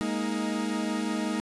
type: chord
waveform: 40% pulse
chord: Ab suspended second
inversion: none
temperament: equal with one note detuned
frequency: 207.7 / 233.1 / 312.9 Hz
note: Ab3 / Bb3 / Eb4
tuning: 0 / 0 / +10 cents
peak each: -31 / -31 / -31 dBFS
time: 0.01-1.4 s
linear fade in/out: 0 ms
effects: resampled to 24000 Hz + 10-bit